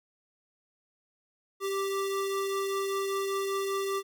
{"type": "tone pair together", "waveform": "square", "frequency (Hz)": [392, 1170.9], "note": ["G4", "D6"], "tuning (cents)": [0, -6], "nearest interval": "octave + perfect fifth", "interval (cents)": 1894, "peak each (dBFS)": [-30, -38], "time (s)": [1.6, 4.03], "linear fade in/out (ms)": 50, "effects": []}